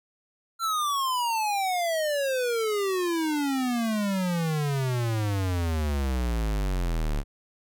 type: exponential sweep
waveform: square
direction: down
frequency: 1367 to 35 Hz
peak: -25 dBFS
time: 0.59-7.24 s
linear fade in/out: 50 ms
effects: none